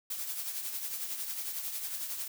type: noise with tremolo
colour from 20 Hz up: blue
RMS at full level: -35 dBFS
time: 0.1-2.28 s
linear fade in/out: 5 ms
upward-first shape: triangle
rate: 11 Hz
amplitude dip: 55%
effects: none